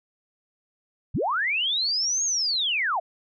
sine linear two-way sweep, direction up then down, 53 to 6645 to 611 Hz, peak -22 dBFS, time 1.14-3 s, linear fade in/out 10 ms, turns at 2.24 s, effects none

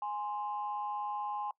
sine tone pair together, 830.6 / 1046.5 Hz, G#5 / C6, 0 / 0 cents, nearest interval major third, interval 400 cents, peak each -35 / -38 dBFS, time 0.02-1.51 s, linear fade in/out 2 ms, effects noise-tail reverb RT60 0.1 s tail -22 dB re dry + tanh soft clip ceiling -26 dBFS

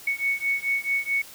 sine beating tone pair, 2217 / 2221.6 Hz, C#7 / C#7, 0 / +3 cents, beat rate 4.6 Hz, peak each -26 dBFS, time 0.07-1.22 s, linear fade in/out 5 ms, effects white hiss -45 dBFS RMS until 1.34 s

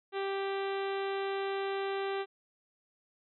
harmonic tone, 392 Hz, G4, in tune, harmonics 1 / 2 / 3 / 4 / 5 / 6 / 7 / 8 / 9 / 10, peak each -33 / -39 / -43 / -45 / -47 / -49 / -50 / -51 / -52 / -53 dBFS, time 0.12-2.26 s, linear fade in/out 50 ms, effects none

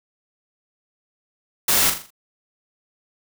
white noise with echo, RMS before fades -18 dBFS, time 1.68-1.9 s, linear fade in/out 5 ms, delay 41 ms, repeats 5, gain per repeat -7 dB, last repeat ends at 2.105 s, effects none

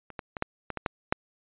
clicks, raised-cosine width 0.5 ms, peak -28 / -19 / -19 / -11 / -17 / -17 / -11 / -7 dBFS, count 8, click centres 0.103 / 0.192 / 0.368 / 0.424 / 0.703 / 0.773 / 0.862 / 1.125 s, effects resampled to 8000 Hz

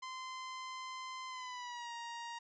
sawtooth tone with pitch glide, 1035 to 938.2 Hz, C6 to A#5, -19 to +11 cents, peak -39 dBFS, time 0.02-2.39 s, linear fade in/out 10 ms, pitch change -170 cents, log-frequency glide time 1.28-1.93 s, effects resampled to 16000 Hz

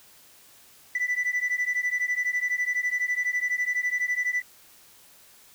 sine beating tone pair, 1975.5 / 1987.5 Hz, B6 / B6, 0 / +10 cents, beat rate 12 Hz, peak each -25 / -25 dBFS, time 0.95-4.42 s, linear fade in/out 5 ms, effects tanh soft clip ceiling -21 dBFS + white hiss -54 dBFS RMS until 5.54 s

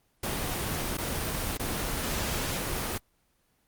pink noise with dropouts, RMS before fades -31 dBFS, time 0.23-2.98 s, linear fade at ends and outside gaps 5 ms, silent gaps 0.971-0.982 / 1.573-1.595 s, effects pink hiss -70 dBFS RMS until 3.67 s + Opus 24 kbps

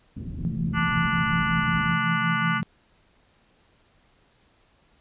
white low-pass noise, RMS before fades -34 dBFS, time 0.16-1.95 s, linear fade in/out 10 ms, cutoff 220 Hz, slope 24 dB/octave
sine chord, F major seventh, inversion second, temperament equal with one note detuned, 130.81 / 164.81 / 170.23 / 220 Hz, C3 / E3 / F3 / A3, 0 / 0 / -44 / 0 cents, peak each -33 / -29 / -29 / -31 dBFS, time 0.45-2.63 s, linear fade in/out 0 ms
harmonic tone, 293.3 Hz, D4, 2 cents flat, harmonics 3 / 4 / 5 / 6 / 7 / 8 / 9 / 10, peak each -35 / -27 / -27 / -38 / -31 / -42 / -41 / -37 dBFS, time 0.73-2.62 s, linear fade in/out 50 ms
effects pink hiss -62 dBFS RMS until 5 s + resampled to 8000 Hz

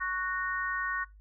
sine chord, F# major, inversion second, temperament just, 1110 / 1480 / 1850 Hz, C#6 / F#6 / A#6, +2 / 0 / -14 cents, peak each -34 dBFS, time 0-1.05 s, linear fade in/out 20 ms, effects noise-tail reverb RT60 0.2 s tail -20 dB re dry + added 51 Hz sine -51 dBFS peak until 1.2 s

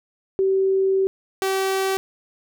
sine / sawtooth tone pair in turn, 384.5 / 384.5 Hz, G4 / G4, -33 / -33 cents, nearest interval unison, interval 0 cents, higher neither, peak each -16 dBFS, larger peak neither, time 0.39-1.07 / 1.42-1.97 s, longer first, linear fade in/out 0 ms, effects none

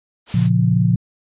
white noise, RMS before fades -33 dBFS, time 0.26-0.5 s, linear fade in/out 50 ms
sine chord, Bb minor, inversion none, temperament just, 116.54 / 139.85 / 174.81 Hz, Bb2 / Db3 / F3, 0 / +16 / +2 cents, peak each -16 / -19 / -16 dBFS, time 0.34-0.96 s, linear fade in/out 5 ms
effects resampled to 8000 Hz

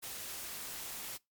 white noise, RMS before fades -43 dBFS, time 0.02-1.18 s, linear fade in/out 20 ms, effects noise-tail reverb RT60 0.2 s tail -23 dB re dry + MP3 96 kbps

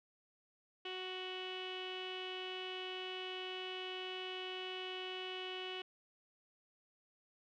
sawtooth tone with low-pass filter, 370.7 Hz, F#4, 3 cents sharp, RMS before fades -44 dBFS, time 0.85-5.82 s, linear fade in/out 5 ms, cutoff 3000 Hz, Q 8, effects none

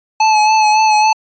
square tone with vibrato, 862 Hz, A5, 36 cents flat, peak -9 dBFS, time 0.2-1.13 s, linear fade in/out 5 ms, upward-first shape sine, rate 3.6 Hz, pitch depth 30 cents each way, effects resampled to 16000 Hz

